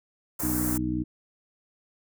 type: band-stop noise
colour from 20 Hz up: white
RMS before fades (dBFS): -31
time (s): 0.39-0.78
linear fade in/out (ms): 10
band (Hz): 1600 to 6900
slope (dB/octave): 24
type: harmonic tone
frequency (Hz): 61.74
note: B1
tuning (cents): 0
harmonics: 1 / 2 / 3 / 4 / 5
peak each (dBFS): -35 / -34 / -35 / -33 / -28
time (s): 0.42-1.04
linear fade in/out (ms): 20
effects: none